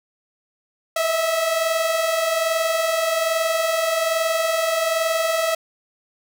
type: tone pair together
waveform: sawtooth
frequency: 634 / 655.2 Hz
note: D#5 / E5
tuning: +32 / -11 cents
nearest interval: minor second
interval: 57 cents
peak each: -22 / -16 dBFS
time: 0.96-5.55 s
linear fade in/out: 5 ms
effects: none